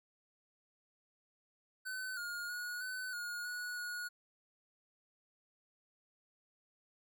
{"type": "tone with pitch steps", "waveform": "square", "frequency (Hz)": [1516, 1425, 1453, 1509, 1440, 1463, 1450], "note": ["F#6", "F6", "F#6", "F#6", "F#6", "F#6", "F#6"], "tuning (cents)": [42, 34, -32, 34, -47, -20, -35], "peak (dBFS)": -40, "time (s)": [1.85, 4.09], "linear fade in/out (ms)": 20, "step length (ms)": 320, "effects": []}